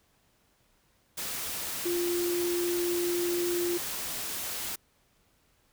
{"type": "tone in noise", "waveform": "sine", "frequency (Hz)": 349.2, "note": "F4", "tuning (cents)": 0, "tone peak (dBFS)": -27, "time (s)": [1.85, 3.78], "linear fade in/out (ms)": 10, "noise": "white", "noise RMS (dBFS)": -35, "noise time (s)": [1.17, 4.76], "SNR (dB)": 5, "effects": ["pink hiss -68 dBFS RMS until 5.72 s"]}